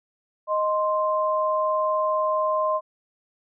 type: tone pair together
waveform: sine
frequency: 622.3 / 1046.5 Hz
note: D#5 / C6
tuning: 0 / 0 cents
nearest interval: major sixth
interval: 900 cents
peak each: -23 dBFS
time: 0.47-2.81 s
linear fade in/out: 50 ms
effects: none